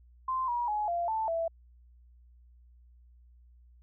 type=tone with pitch steps; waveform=sine; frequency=1040 / 959 / 842 / 690 / 882 / 663 Hz; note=C6 / A#5 / G#5 / F5 / A5 / E5; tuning=-11 / +49 / +24 / -21 / +4 / +10 cents; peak=-28 dBFS; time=0.28-1.48 s; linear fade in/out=5 ms; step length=200 ms; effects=added 60 Hz sine -55 dBFS peak until 3.82 s